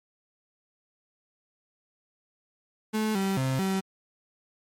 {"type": "tone with pitch steps", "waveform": "35% pulse", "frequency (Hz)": [216.6, 193.8, 132, 191.6], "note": ["A3", "G3", "C3", "G3"], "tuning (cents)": [-27, -20, 16, -39], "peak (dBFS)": -23, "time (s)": [2.93, 3.81], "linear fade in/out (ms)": 20, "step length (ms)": 220, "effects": ["MP3 64 kbps"]}